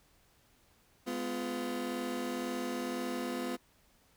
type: chord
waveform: 30% pulse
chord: F diminished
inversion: first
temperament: just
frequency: 209.5 / 251.4 / 349.2 Hz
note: Ab3 / Cb4 / F4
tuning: +15 / +31 / 0 cents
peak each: -40 / -34 / -37 dBFS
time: 1.06-3.57 s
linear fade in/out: 20 ms
effects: pink hiss -67 dBFS RMS until 4.16 s